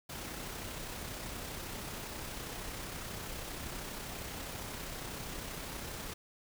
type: noise with amplitude modulation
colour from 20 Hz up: pink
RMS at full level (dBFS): -41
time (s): 0.09-6.14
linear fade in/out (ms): 10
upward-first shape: sine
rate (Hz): 32.5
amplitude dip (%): 30
effects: none